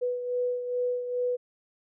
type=beating tone pair; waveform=sine; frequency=493.1 / 495.5 Hz; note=B4 / B4; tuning=-3 / +6 cents; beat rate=2.4 Hz; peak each=-27 / -35 dBFS; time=0.01-1.37 s; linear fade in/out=20 ms; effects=none